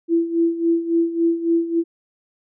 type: tone with tremolo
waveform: sine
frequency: 334.6 Hz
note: E4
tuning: 26 cents sharp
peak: -13 dBFS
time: 0.08-1.84 s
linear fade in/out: 50 ms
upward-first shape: sine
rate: 3.6 Hz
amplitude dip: 75%
effects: none